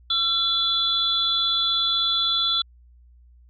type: tone cluster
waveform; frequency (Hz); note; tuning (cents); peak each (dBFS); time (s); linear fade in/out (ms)
sine; 1354 / 3444 / 4001; E6 / A7 / B7; +46 / -38 / +22; -30 / -21 / -25; 0.1-2.62; 5
effects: added 60 Hz sine -49 dBFS peak until 3.49 s